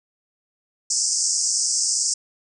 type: band-pass noise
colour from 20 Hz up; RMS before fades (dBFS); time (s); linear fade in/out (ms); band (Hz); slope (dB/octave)
pink; -22; 0.9-2.14; 5; 5000 to 8600; 96
effects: none